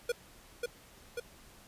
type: tone with echo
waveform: square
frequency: 480.3 Hz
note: B4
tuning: 48 cents flat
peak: -29 dBFS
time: 0.09-0.12 s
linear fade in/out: 5 ms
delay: 540 ms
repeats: 2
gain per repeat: -3 dB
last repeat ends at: 1.2 s
effects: pink hiss -57 dBFS RMS until 1.67 s + resampled to 32000 Hz